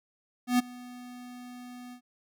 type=tone with ADSR envelope; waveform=square; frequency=246.9 Hz; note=B3; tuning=in tune; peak=-20 dBFS; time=0.47-2.01 s; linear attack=120 ms; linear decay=16 ms; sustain=-23 dB; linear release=83 ms; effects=none